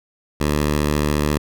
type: tone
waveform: 10% pulse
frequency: 74.3 Hz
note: D2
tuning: 21 cents sharp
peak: -9 dBFS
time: 0.4-1.38 s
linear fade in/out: 10 ms
effects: none